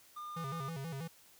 triangle tone, 1208 Hz, D6, 48 cents sharp, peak -40 dBFS, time 0.16-0.7 s, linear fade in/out 10 ms
square tone with vibrato, 150 Hz, D3, 37 cents sharp, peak -40 dBFS, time 0.36-1.08 s, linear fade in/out 10 ms, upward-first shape square, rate 6.2 Hz, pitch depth 170 cents each way
effects white hiss -62 dBFS RMS until 1.39 s

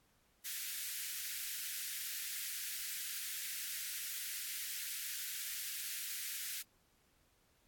white high-pass noise, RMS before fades -42 dBFS, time 0.44-6.63 s, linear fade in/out 20 ms, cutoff 1500 Hz, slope 48 dB/octave, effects pink hiss -73 dBFS RMS until 7.67 s + AAC 64 kbps

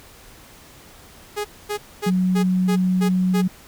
sawtooth tone bursts, 415.3 Hz, G#4, in tune, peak -19 dBFS, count 7, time 1.36-3.423 s, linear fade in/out 20 ms, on 89 ms, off 240 ms
sine tone, 184.1 Hz, F#3, 8 cents flat, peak -16 dBFS, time 2.06-3.48 s, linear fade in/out 10 ms
effects pink hiss -46 dBFS RMS until 3.67 s

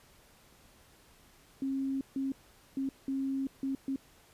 sine tone bursts at uneven times, 270 Hz, C#4, 45 cents flat, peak -30 dBFS, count 6, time 1.62-2.01 / 2.16-2.32 / 2.77-2.89 / 3.08-3.47 / 3.63-3.75 / 3.88-3.96 s, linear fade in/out 2 ms, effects pink hiss -61 dBFS RMS until 4.33 s + resampled to 32000 Hz

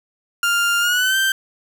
30% pulse tone with pitch glide, 1400 to 1562.4 Hz, F6 to G6, +4 to -6 cents, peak -13 dBFS, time 0.43-1.32 s, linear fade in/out 2 ms, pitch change +190 cents, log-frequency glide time 0.8-1.17 s, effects none

